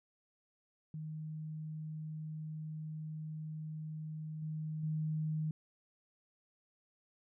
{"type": "tone with level steps", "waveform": "sine", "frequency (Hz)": 155.56, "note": "D#3", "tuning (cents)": 0, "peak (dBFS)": [-40, -37, -33], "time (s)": [0.94, 5.51], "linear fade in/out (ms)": 2, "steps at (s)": [4.42, 4.83], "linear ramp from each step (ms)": 5, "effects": []}